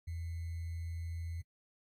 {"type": "tone with sample-and-hold", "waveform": "sine", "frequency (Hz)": 83.4, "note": "E2", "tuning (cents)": 21, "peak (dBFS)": -37, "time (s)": [0.07, 1.42], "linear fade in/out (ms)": 10, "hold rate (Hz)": 2100, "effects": ["AAC 48 kbps"]}